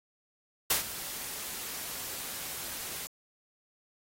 white noise with ADSR envelope, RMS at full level -24 dBFS, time 0.7-3.07 s, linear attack 6 ms, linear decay 120 ms, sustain -15 dB, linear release 12 ms, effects AAC 48 kbps

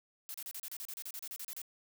blue noise bursts, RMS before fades -43 dBFS, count 16, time 0.29-1.617 s, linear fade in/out 0 ms, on 52 ms, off 33 ms, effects none

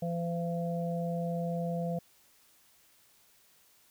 harmonic tone, 170.2 Hz, F3, 44 cents flat, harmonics 1 / 3 / 4, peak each -32 / -37 / -38 dBFS, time 0.02-1.99 s, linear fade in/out 5 ms, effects white hiss -64 dBFS RMS until 3.9 s

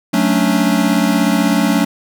square chord, D major seventh, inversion first, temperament equal, 185 / 220 / 277.2 / 293.7 Hz, F#3 / A3 / C#4 / D4, 0 / 0 / 0 / 0 cents, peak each -18 / -17 / -18 / -20 dBFS, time 0.13-1.85 s, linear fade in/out 10 ms, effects none

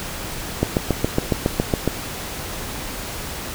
click train, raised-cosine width 2 ms, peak -3 dBFS, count 10, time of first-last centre 0.63-1.877 s, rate 7.22 Hz, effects pink hiss -30 dBFS RMS until 3.54 s

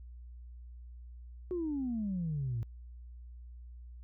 sine exponential sweep, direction down, 370 to 110 Hz, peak -31 dBFS, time 1.51-2.63 s, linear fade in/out 0 ms, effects tanh soft clip ceiling -28 dBFS + added 60 Hz sine -46 dBFS peak until 4.03 s

